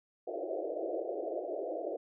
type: band-pass noise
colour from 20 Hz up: white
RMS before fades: -37 dBFS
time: 0.27-1.97 s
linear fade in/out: 10 ms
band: 320 to 690 Hz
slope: 96 dB/octave
effects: none